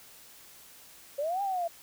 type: linear two-way sweep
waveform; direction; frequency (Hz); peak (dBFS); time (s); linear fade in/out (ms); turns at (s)
sine; up then down; 545 to 811 to 664; -28; 1.18-1.68; 10; 1.42
effects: white hiss -53 dBFS RMS until 1.82 s